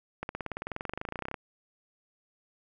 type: accelerating click train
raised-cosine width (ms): 0.5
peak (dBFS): -19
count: 27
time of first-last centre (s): 0.23-1.342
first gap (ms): 61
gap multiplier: 0.97
effects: none